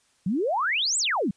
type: exponential two-way sweep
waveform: sine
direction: up then down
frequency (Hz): 167.4 to 8290 to 167.4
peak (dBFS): -22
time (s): 0.26-1.31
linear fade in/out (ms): 5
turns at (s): 0.98
effects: white hiss -65 dBFS RMS until 1.36 s + resampled to 22050 Hz